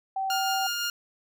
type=tone; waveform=sine; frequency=771 Hz; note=G5; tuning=29 cents flat; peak=-26 dBFS; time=0.16-0.67 s; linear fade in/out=5 ms
type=tone with tremolo; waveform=15% pulse; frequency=1413 Hz; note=F6; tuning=20 cents sharp; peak=-20 dBFS; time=0.3-0.9 s; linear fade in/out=2 ms; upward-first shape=triangle; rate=5.9 Hz; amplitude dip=25%
effects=none